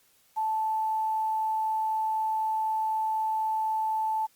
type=tone with quantisation; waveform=sine; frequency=876 Hz; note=A5; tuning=8 cents flat; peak=-25 dBFS; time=0.36-4.27 s; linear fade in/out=20 ms; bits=9; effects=white hiss -64 dBFS RMS until 4.35 s + Opus 48 kbps